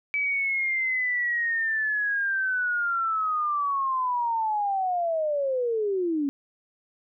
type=linear sweep; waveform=sine; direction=down; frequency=2300 to 271.6 Hz; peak=-23 dBFS; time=0.14-6.29 s; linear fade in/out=0 ms; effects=none